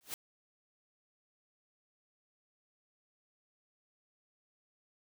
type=noise with exponential growth; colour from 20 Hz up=white; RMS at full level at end=-36 dBFS; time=0.01-0.14 s; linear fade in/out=0 ms; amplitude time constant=27 ms; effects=none